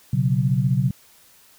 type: chord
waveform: sine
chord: B suspended second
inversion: none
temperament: equal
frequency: 123.47 / 138.59 / 185 Hz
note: B2 / C#3 / F#3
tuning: 0 / 0 / 0 cents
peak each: -21 / -20 / -24 dBFS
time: 0.13-0.91 s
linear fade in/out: 5 ms
effects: white hiss -53 dBFS RMS until 1.58 s